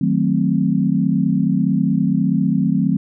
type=chord; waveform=sine; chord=D# diminished seventh; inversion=none; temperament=equal; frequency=155.56 / 185 / 220 / 261.6 Hz; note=D#3 / F#3 / A3 / C4; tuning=0 / 0 / 0 / 0 cents; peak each=-21 / -18 / -20 / -20 dBFS; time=0.01-2.97 s; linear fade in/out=5 ms; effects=none